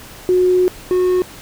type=tone pair in turn; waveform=sine / triangle; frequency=364.8 / 364.8 Hz; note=F#4 / F#4; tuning=-24 / -24 cents; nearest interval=unison; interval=0 cents; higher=neither; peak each=-10 / -10 dBFS; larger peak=neither; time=0.29-0.68 / 0.91-1.22 s; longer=first; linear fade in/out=0 ms; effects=pink hiss -37 dBFS RMS until 1.41 s